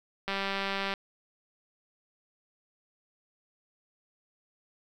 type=click train; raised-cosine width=0.3 ms; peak=-16 dBFS; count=130; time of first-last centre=0.28-0.938 s; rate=196 Hz; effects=9-bit